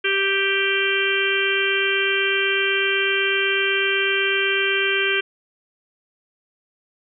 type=harmonic tone; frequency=392 Hz; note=G4; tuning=in tune; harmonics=1 / 3 / 4 / 5 / 6 / 7 / 8; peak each=-24 / -33 / -23 / -30 / -24 / -26 / -26 dBFS; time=0.04-5.21 s; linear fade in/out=10 ms; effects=none